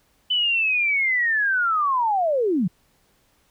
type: linear sweep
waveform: sine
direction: down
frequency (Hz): 3027 to 155.4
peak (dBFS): -18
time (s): 0.3-2.68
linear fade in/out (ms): 10
effects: pink hiss -63 dBFS RMS until 3.5 s